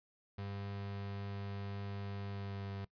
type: tone with pitch glide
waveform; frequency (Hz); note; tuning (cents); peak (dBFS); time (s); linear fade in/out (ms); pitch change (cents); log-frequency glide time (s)
35% pulse; 99.8 to 98.48; G2 to G2; +32 to +8; -39; 0.38-2.85; 5; -24; 2.23-2.73
effects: noise-tail reverb RT60 0.1 s tail -20 dB re dry + resampled to 11025 Hz